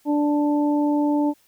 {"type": "harmonic tone", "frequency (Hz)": 293.7, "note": "D4", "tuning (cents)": 0, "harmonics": [1, 2, 3], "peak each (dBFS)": [-18, -28, -28], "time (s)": [0.05, 1.34], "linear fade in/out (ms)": 50, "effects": ["white hiss -60 dBFS RMS until 1.47 s"]}